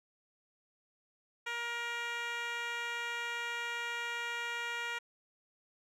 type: tone with band-pass filter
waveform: 10% pulse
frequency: 472.5 Hz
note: A#4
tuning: 23 cents sharp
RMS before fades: -38 dBFS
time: 1.46-4.99 s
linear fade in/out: 10 ms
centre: 2000 Hz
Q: 0.86
effects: none